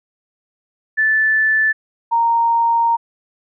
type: tone pair in turn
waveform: sine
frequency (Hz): 1752 / 928.1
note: A6 / A#5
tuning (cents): -8 / -8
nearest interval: major seventh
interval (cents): 1100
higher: first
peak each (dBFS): -12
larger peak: neither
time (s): 0.97-1.73 / 2.11-2.97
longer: second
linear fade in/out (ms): 20
effects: none